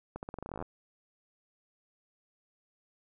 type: accelerating click train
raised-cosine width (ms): 1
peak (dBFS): -25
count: 16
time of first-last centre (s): 0.16-0.625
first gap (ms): 69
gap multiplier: 0.87
effects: none